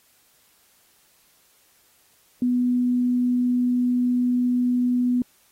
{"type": "tone", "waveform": "sine", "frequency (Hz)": 246.9, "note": "B3", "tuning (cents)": 0, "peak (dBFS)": -18, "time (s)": [2.42, 5.22], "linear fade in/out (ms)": 2, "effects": ["white hiss -60 dBFS RMS until 5.51 s", "AAC 48 kbps"]}